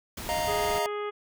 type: noise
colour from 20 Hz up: pink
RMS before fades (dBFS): -37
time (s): 0.17-0.79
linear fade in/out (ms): 5
type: chord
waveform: square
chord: Eb suspended second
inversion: none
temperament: just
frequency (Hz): 622.3 / 700 / 933.4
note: Eb5 / F5 / Bb5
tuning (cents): 0 / +4 / +2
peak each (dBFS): -32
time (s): 0.29-0.86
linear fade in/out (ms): 0
type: harmonic tone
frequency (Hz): 415.3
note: G#4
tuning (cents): 0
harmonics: 1 / 2 / 3 / 4 / 5 / 6 / 7 / 8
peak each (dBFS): -31 / -42 / -36 / -48 / -43 / -51 / -51 / -51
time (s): 0.47-1.11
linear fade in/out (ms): 20
effects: none